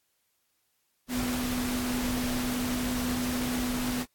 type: tone in noise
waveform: sine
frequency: 248.4 Hz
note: B3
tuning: 10 cents sharp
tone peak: -29 dBFS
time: 1.08-4.06 s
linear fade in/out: 50 ms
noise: pink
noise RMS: -34 dBFS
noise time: 1.08-4.06 s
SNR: +2 dB
effects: white hiss -74 dBFS RMS until 4.14 s + AAC 64 kbps